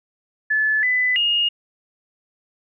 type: tone with pitch steps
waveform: sine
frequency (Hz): 1730 / 2001 / 2851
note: A6 / B6 / F7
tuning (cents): -30 / +22 / +35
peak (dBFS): -16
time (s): 0.5-1.49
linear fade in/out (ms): 10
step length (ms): 330
effects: none